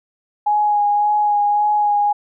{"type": "tone with vibrato", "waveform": "sine", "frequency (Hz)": 830.6, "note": "G#5", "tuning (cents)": 0, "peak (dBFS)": -13, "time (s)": [0.46, 2.13], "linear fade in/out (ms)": 10, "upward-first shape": "sine", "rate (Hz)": 1.8, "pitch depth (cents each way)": 17, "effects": []}